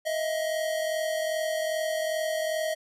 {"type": "tone pair together", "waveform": "square", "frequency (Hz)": [630.5, 673], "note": ["D#5", "E5"], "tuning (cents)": [23, 36], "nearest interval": "minor second", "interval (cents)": 113, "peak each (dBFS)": [-28, -35], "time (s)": [0.05, 2.75], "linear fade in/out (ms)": 20, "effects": ["resampled to 32000 Hz", "11-bit"]}